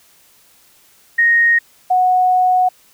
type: tone pair in turn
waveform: sine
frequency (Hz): 1864.7 / 735.1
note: A#6 / F#5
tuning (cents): 0 / -11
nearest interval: octave + major third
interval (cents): 1611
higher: first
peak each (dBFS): -9 / -10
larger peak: first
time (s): 1.18-1.59 / 1.9-2.69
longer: second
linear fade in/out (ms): 10
effects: white hiss -51 dBFS RMS until 2.93 s